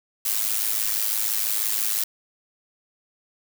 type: noise with amplitude modulation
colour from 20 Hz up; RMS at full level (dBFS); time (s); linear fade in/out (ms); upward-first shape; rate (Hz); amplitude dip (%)
blue; -21; 0.25-2.04; 5; sine; 106; 75
effects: none